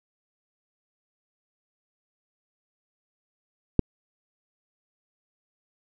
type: click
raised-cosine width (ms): 3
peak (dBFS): -4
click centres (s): 3.793
effects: none